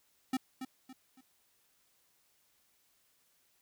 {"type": "tone with echo", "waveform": "square", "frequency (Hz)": 260.2, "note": "C4", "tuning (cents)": -9, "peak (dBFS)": -30, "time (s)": [0.33, 0.37], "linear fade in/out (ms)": 5, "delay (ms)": 280, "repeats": 3, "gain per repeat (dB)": -9, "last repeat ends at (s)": 1.21, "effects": ["white hiss -72 dBFS RMS until 3.61 s"]}